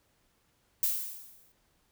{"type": "noise with exponential decay", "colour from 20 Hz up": "violet", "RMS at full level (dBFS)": -26, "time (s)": [0.83, 1.52], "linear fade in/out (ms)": 1, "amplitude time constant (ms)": 150, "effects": ["pink hiss -71 dBFS RMS until 1.91 s"]}